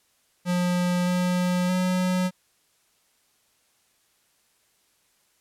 square tone with pitch steps, 178.2 / 179.8 / 183.1 Hz, F3 / F#3 / F#3, +35 / -49 / -18 cents, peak -22 dBFS, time 0.45-2.31 s, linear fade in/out 50 ms, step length 620 ms, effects white hiss -66 dBFS RMS until 5.4 s + low-pass 12000 Hz 12 dB/octave

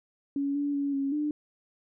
sine tone with pitch steps, 280.4 / 286.8 / 282.1 / 275.4 / 298.2 Hz, C#4 / D4 / C#4 / C#4 / D4, +20 / -41 / +30 / -11 / +27 cents, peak -26 dBFS, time 0.36-1.31 s, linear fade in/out 2 ms, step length 190 ms, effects none

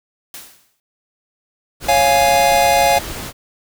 white noise with exponential decay, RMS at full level -31 dBFS, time 0.34-0.8 s, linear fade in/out 1 ms, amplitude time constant 100 ms
pink noise, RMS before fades -28 dBFS, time 1.8-3.33 s, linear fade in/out 50 ms
square chord, Db major, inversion none, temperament equal, 554.4 / 698.5 / 830.6 Hz, Db5 / F5 / Ab5, 0 / 0 / 0 cents, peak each -18 / -15 / -16 dBFS, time 1.88-2.99 s, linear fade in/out 10 ms
effects none

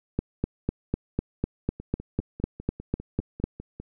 two click trains, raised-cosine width 3 ms, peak -24 / -11 dBFS, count 11 / 14, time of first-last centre 1.8-3.8 / 0.19-3.44 s, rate 5 / 4 Hz, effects none

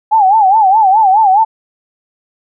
sine tone with vibrato, 818 Hz, G#5, 26 cents flat, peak -5 dBFS, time 0.11-1.45 s, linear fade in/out 20 ms, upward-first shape sine, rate 4.8 Hz, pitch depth 160 cents each way, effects none

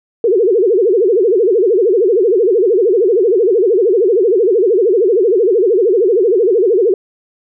sine tone with vibrato, 415.3 Hz, G#4, in tune, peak -8 dBFS, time 0.24-6.94 s, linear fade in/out 2 ms, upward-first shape sine, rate 13 Hz, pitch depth 260 cents each way, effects none

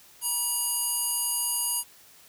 square tone with band-pass filter, 959 Hz, A#5, 49 cents sharp, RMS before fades -28 dBFS, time 0.21-1.84 s, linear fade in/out 50 ms, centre 11000 Hz, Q 3.1, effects white hiss -54 dBFS RMS until 2.28 s

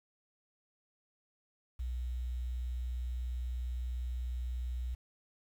sine tone with quantisation, 61.5 Hz, B1, 7 cents flat, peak -34 dBFS, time 1.79-4.95 s, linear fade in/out 10 ms, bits 10, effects none

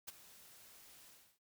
white noise with ADSR envelope, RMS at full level -44 dBFS, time 0.07-1.39 s, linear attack 17 ms, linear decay 17 ms, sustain -16 dB, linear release 320 ms, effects none

